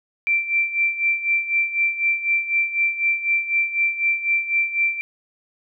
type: tone with tremolo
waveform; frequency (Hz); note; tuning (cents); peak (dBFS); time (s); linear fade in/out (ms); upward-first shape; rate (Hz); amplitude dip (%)
sine; 2349; D7; 0; -15; 0.27-5.01; 0; sine; 4; 75
effects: none